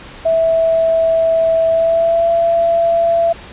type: tone with pitch glide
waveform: sine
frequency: 655 to 673 Hz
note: E5 to E5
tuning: -11 to +36 cents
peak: -10 dBFS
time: 0.25-3.33 s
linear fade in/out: 10 ms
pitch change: +47 cents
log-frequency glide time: 1.67-2.29 s
effects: pink hiss -35 dBFS RMS until 3.52 s + resampled to 8000 Hz